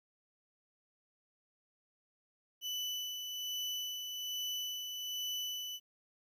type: tone with tremolo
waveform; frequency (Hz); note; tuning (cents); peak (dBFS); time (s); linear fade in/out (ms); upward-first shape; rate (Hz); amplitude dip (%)
35% pulse; 2985; F#7; +15; -34; 2.61-5.8; 50; sine; 1.2; 40
effects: 12-bit